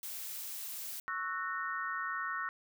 blue noise, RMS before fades -42 dBFS, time 0.03-1 s, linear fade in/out 2 ms
sine chord, F# dominant seventh, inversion second, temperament equal with one note detuned, 1108.7 / 1318.5 / 1480 / 1841.1 Hz, C#6 / E6 / F#6 / A#6, 0 / 0 / 0 / -22 cents, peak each -40 dBFS, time 1.08-2.49 s, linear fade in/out 0 ms
effects none

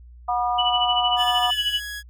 harmonic tone, 242.8 Hz, B3, 29 cents flat, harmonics 3 / 4 / 5, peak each -22 / -26 / -27 dBFS, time 0.28-1.51 s, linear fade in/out 10 ms
sine tone with tremolo, 2960 Hz, F#7, in tune, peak -18 dBFS, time 0.58-1.8 s, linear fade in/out 10 ms, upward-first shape sine, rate 13 Hz, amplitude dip 75%
sawtooth tone with pitch glide, 1728 to 1668.2 Hz, A6 to G#6, -32 to +7 cents, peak -27 dBFS, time 1.16-2.03 s, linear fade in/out 50 ms, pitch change -61 cents, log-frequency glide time 1.54-1.6 s
effects added 60 Hz sine -42 dBFS peak until 2.09 s

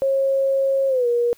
sine tone with pitch glide, 542 to 477.3 Hz, C#5 to A#4, -39 to +41 cents, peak -16 dBFS, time 0.02-1.33 s, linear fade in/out 0 ms, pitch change -220 cents, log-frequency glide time 0.88-1.07 s, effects white hiss -54 dBFS RMS until 1.37 s

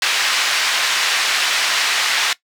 pink band-pass noise, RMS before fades -18 dBFS, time 0.02-2.33 s, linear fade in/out 2 ms, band 1600 to 5200 Hz, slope 12 dB/octave, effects noise-tail reverb RT60 0.1 s tail -18 dB re dry

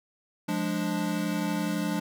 square chord, D diminished, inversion first, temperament equal with one note detuned, 175.83 / 207.7 / 293.7 Hz, F3 / Ab3 / D4, +12 / 0 / 0 cents, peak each -32 / -32 / -32 dBFS, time 0.48-2 s, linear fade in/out 10 ms, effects none

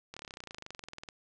slowing click train, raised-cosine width 0.2 ms, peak -26 dBFS, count 26, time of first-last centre 0.14-1.088 s, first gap 26 ms, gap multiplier 1.03, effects resampled to 22050 Hz + 9-bit

